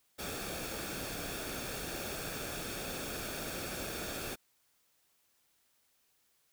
pink noise with comb filter, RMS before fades -40 dBFS, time 0.18-4.36 s, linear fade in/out 20 ms, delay 1 ms, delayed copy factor -0.55, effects white hiss -73 dBFS RMS until 6.52 s

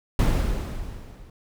brown noise with level ramp, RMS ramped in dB -17 to -46 dBFS, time 0.19-1.3 s, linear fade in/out 2 ms, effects none

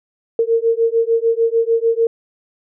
sine beating tone pair, 455 / 461.7 Hz, A#4 / A#4, -42 / -17 cents, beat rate 6.7 Hz, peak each -16 dBFS, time 0.39-2.07 s, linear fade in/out 2 ms, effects none

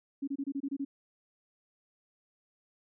sine tone bursts, 277.2 Hz, C#4, in tune, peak -31 dBFS, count 8, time 0.22-0.85 s, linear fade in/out 10 ms, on 56 ms, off 26 ms, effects none

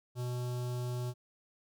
square tone with notch filter, 123.47 Hz, B2, in tune, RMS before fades -36 dBFS, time 0.15-1.14 s, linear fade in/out 50 ms, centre 2000 Hz, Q 0.9, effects none

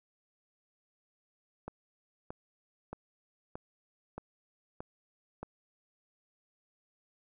click train, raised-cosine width 1 ms, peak -26 dBFS, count 7, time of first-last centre 1.68-5.43 s, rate 1.6 Hz, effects none

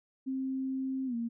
sine tone with pitch glide, 264.4 to 232.8 Hz, C4 to A#3, +18 to -2 cents, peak -31 dBFS, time 0.26-1.29 s, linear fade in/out 20 ms, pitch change -220 cents, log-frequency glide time 1.06-1.15 s, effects none

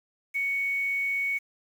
sine tone with quantisation, 2226 Hz, C#7, 7 cents sharp, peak -25 dBFS, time 0.34-1.39 s, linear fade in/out 20 ms, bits 8, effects none

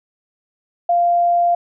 sine tone, 695 Hz, F5, 9 cents flat, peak -12 dBFS, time 0.89-1.55 s, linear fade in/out 5 ms, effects none

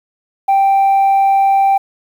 sine tone, 784 Hz, G5, in tune, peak -6 dBFS, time 0.48-1.78 s, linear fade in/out 10 ms, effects tanh soft clip ceiling -7 dBFS + 7-bit

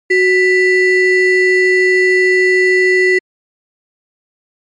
triangle ring-modulated tone, 1174.7 Hz, D6, in tune, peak -3 dBFS, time 0.1-3.19 s, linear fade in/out 10 ms, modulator 804 Hz, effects MP3 48 kbps

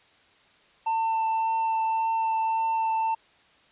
triangle tone with vibrato, 895 Hz, A5, 29 cents sharp, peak -21 dBFS, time 0.86-3.15 s, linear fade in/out 10 ms, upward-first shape triangle, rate 1.8 Hz, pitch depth 11 cents each way, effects white hiss -59 dBFS RMS until 3.71 s + resampled to 8000 Hz

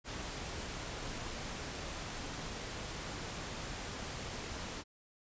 pink noise, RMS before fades -42 dBFS, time 0.04-4.84 s, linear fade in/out 50 ms, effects resampled to 16000 Hz

